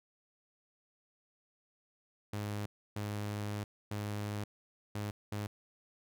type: tone bursts at uneven times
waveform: sawtooth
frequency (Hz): 103.83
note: G#2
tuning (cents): 0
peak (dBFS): -32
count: 5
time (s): 2.33-2.66 / 2.96-3.64 / 3.91-4.44 / 4.95-5.11 / 5.32-5.47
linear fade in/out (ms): 5
effects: none